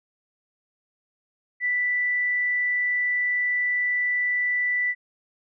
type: tone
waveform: sine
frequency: 1975.5 Hz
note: B6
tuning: in tune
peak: -21 dBFS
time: 1.6-4.95 s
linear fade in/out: 50 ms
effects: none